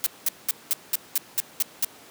blue noise bursts, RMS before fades -22 dBFS, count 9, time 0.04-1.847 s, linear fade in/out 0 ms, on 23 ms, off 200 ms, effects pink hiss -48 dBFS RMS until 2.1 s + high-pass 200 Hz 12 dB/octave

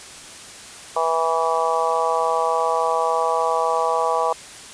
harmonic tone, 163.5 Hz, E3, 14 cents flat, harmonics 3 / 4 / 5 / 6 / 7, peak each -24 / -24 / -24 / -24 / -24 dBFS, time 0.96-4.33 s, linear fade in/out 5 ms, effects white hiss -39 dBFS RMS until 4.73 s + resampled to 22050 Hz

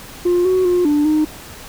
sine tone with pitch steps, 353.3 / 371.2 / 356.5 / 294.7 / 307.2 Hz, F4 / F#4 / F4 / D4 / D#4, +20 / +6 / +36 / +6 / -22 cents, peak -10 dBFS, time 0.25-1.25 s, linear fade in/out 10 ms, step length 200 ms, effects tanh soft clip ceiling -10 dBFS + pink hiss -36 dBFS RMS until 1.68 s

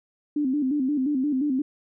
sine tone with vibrato, 277.2 Hz, C#4, in tune, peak -21 dBFS, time 0.36-1.62 s, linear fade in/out 5 ms, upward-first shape square, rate 5.7 Hz, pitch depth 110 cents each way, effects none

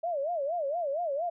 sine tone with vibrato, 622.3 Hz, D#5, in tune, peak -28 dBFS, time 0.03-1.3 s, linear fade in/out 10 ms, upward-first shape sine, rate 4.3 Hz, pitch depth 230 cents each way, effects none

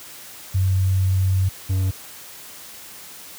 sine / triangle tone pair in turn, 94.5 / 94.5 Hz, F#2 / F#2, +37 / +37 cents, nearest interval unison, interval 0 cents, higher neither, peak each -15 dBFS, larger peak neither, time 0.54-1.49 / 1.69-1.91 s, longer first, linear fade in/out 10 ms, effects white hiss -40 dBFS RMS until 3.38 s + high-pass 60 Hz 12 dB/octave

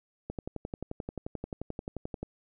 click train, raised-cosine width 2 ms, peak -22 dBFS, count 23, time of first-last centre 0.3-2.23 s, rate 11.4 Hz, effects none

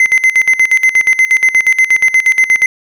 triangle tone with tremolo, 2059 Hz, C7, 28 cents flat, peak -3 dBFS, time 0-2.66 s, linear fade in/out 2 ms, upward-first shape square, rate 8.4 Hz, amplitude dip 80%, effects none

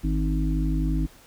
harmonic tone, 51.91 Hz, G#1, in tune, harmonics 1 / 3 / 5 / 6, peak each -23 / -28 / -30 / -31 dBFS, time 0.03-1.07 s, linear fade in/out 20 ms, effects pink hiss -52 dBFS RMS until 1.26 s

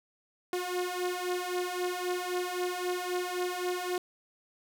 sawtooth beating tone pair, 357.7 / 361.5 Hz, F4 / F#4, +41 / -40 cents, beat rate 3.8 Hz, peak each -31 / -29 dBFS, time 0.53-3.98 s, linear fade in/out 2 ms, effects none

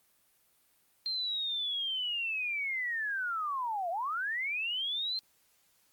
sine linear two-way sweep, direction down then up, 4186 to 658 to 4186 Hz, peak -31 dBFS, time 1.06-5.19 s, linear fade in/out 0 ms, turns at 3.9 s, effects white hiss -69 dBFS RMS until 5.92 s + Opus 32 kbps

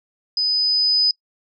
sine tone with level ramp, 5000 Hz, D#8, 8 cents sharp, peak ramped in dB -17 to -13 dBFS, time 0.37-1.11 s, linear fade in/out 2 ms, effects noise-tail reverb RT60 0.1 s tail -24 dB re dry

